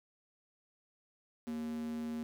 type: tone with high-pass filter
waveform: square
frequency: 78.1 Hz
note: D#2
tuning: 7 cents sharp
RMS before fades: -39 dBFS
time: 1.47-2.23 s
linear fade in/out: 0 ms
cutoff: 250 Hz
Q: 7.9
effects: none